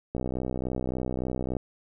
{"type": "click train", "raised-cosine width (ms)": 2, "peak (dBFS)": -17, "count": 91, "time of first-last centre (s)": [0.15, 1.567], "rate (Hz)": 63.5, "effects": []}